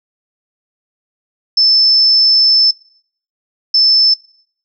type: tone bursts at uneven times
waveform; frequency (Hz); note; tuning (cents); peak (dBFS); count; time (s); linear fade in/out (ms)
sine; 5274; E8; 0; -7; 2; 1.57-2.71 / 3.74-4.14; 5
effects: noise-tail reverb RT60 0.6 s tail -21 dB re dry